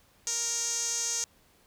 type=tone with band-pass filter; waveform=sawtooth; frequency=466.2 Hz; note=A#4; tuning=in tune; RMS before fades=-31 dBFS; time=0.27-1.24 s; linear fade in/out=0 ms; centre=6500 Hz; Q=6.4; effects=pink hiss -63 dBFS RMS until 1.66 s